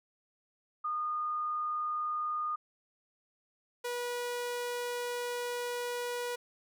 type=tone pair in turn; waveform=sine / sawtooth; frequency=1224 / 485.7 Hz; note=D#6 / B4; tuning=-29 / -29 cents; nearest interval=octave + major third; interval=1600 cents; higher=first; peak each=-31 / -30 dBFS; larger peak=second; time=0.84-2.56 / 3.84-6.36 s; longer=second; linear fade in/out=10 ms; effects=none